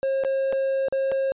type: tone with dropouts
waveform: triangle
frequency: 538 Hz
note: C5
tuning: 48 cents sharp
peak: -19 dBFS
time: 0.03-1.32 s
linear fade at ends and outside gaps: 0 ms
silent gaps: 0.237-0.248 / 0.525-0.53 / 0.884-0.925 / 1.116-1.12 s
effects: resampled to 8000 Hz